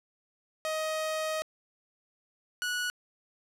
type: tone pair in turn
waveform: sawtooth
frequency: 628 / 1468 Hz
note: D#5 / F#6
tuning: +16 / -14 cents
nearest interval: octave + minor third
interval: 1470 cents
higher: second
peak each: -26 dBFS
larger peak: neither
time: 0.65-1.42 / 2.62-2.9 s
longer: first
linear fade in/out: 0 ms
effects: low-pass 12000 Hz 12 dB/octave